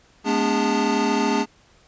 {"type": "tone cluster", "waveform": "square", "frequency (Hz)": [213.1, 246.3, 287.4, 407.5, 891], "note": ["G#3", "B3", "D4", "G#4", "A5"], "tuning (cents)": [45, -5, -37, -33, 22], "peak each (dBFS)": -26, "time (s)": [0.24, 1.46], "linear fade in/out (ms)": 50, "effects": ["pink hiss -56 dBFS RMS until 1.87 s", "resampled to 16000 Hz"]}